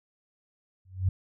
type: tone with exponential growth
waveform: sine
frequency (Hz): 93.2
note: F#2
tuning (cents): +13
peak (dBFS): -18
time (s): 0.85-1.09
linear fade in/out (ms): 5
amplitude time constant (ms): 51
effects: none

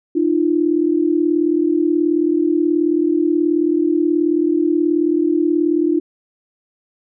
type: tone pair together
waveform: sine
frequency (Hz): 304.5 / 343.1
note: D#4 / F4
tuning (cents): -37 / -31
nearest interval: major second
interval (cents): 206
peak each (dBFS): -16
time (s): 0.15-6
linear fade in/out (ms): 10
effects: none

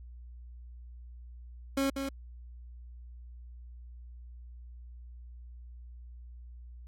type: tone with echo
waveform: 30% pulse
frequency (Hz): 273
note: C#4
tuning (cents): -26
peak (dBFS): -24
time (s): 1.77-1.9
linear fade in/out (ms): 5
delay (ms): 190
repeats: 1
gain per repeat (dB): -6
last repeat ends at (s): 2.09
effects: added 60 Hz sine -45 dBFS peak until 6.87 s + AAC 64 kbps

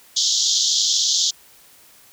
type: band-pass noise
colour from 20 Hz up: white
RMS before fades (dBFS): -19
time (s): 0.16-1.31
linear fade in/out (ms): 10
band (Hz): 3200 to 6900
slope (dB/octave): 96
effects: white hiss -50 dBFS RMS until 2.12 s

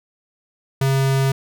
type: tone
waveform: square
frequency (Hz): 135.1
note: C#3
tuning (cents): -44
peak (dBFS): -16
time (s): 0.81-1.32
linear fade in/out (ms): 5
effects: none

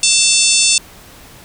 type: harmonic tone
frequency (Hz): 890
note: A5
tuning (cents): +20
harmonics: 3 / 4 / 5 / 6 / 7 / 8 / 9 / 10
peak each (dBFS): -18 / -18 / -18 / -18 / -18 / -18 / -18 / -18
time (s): 0.03-0.78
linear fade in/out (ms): 2
effects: pink hiss -40 dBFS RMS until 1.44 s

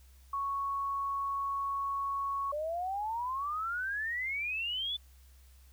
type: tone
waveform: sine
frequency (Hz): 1108.7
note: C#6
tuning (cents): 0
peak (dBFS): -31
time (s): 0.33-2.52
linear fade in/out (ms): 5
type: exponential sweep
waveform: sine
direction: up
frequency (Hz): 578 to 3520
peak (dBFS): -32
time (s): 2.52-4.97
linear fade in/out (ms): 10
effects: added 65 Hz sine -55 dBFS peak until 5.72 s + white hiss -66 dBFS RMS until 5.72 s

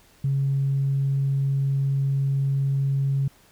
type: tone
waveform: sine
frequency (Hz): 137.4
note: C#3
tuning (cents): -15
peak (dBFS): -19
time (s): 0.24-3.28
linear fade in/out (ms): 5
effects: tanh soft clip ceiling -15 dBFS + pink hiss -56 dBFS RMS until 3.51 s

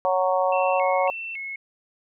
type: harmonic tone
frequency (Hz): 185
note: F#3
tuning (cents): 0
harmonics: 3 / 4 / 5 / 6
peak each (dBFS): -22 / -24 / -26 / -28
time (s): 0.05-1.1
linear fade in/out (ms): 0
type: tone with vibrato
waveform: sine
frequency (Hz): 2420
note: D#7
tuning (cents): -49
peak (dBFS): -30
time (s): 0.52-1.56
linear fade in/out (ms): 5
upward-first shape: square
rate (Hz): 1.8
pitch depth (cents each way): 180
effects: none

